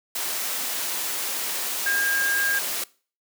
sine tone in noise, 1615 Hz, G#6, 49 cents flat, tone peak -21 dBFS, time 1.86-2.59 s, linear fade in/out 5 ms, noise white, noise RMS -28 dBFS, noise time 0.15-2.84 s, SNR +4 dB, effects noise-tail reverb RT60 0.4 s tail -22 dB re dry + high-pass 300 Hz 12 dB/octave

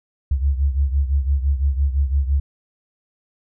sine beating tone pair, 68 / 73.9 Hz, C#2 / D2, -33 / +11 cents, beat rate 5.9 Hz, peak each -17 / -22 dBFS, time 0.31-2.4 s, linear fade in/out 5 ms, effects none

